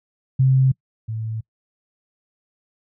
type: tone pair in turn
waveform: sine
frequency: 131.9 / 110.91 Hz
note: C3 / A2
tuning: +14 / +14 cents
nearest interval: minor third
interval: 300 cents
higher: first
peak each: -12 / -24 dBFS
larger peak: first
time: 0.39-0.72 / 1.08-1.41 s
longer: neither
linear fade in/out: 10 ms
effects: noise-tail reverb RT60 0.1 s tail -25 dB re dry